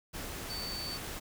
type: tone in noise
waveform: sine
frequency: 4541 Hz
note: C#8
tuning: 41 cents sharp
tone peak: -38 dBFS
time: 0.49-0.98 s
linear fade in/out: 20 ms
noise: pink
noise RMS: -41 dBFS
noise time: 0.13-1.2 s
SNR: 0 dB
effects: none